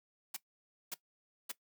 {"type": "noise bursts", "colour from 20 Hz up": "white", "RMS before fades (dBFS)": -40, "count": 3, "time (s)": [0.34, 1.518], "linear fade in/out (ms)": 5, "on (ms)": 26, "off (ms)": 550, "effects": ["noise-tail reverb RT60 0.1 s tail -18 dB re dry", "high-pass 200 Hz 12 dB/octave"]}